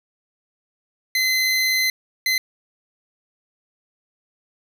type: tone bursts at uneven times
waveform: 25% pulse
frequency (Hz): 2049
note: C7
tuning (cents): -37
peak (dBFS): -14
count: 2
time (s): 1.15-1.9 / 2.26-2.38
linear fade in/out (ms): 2
effects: none